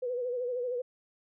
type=tone with vibrato; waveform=sine; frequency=493.9 Hz; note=B4; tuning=in tune; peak=-30 dBFS; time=0.02-0.82 s; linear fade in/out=10 ms; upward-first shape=sine; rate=13 Hz; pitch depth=60 cents each way; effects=none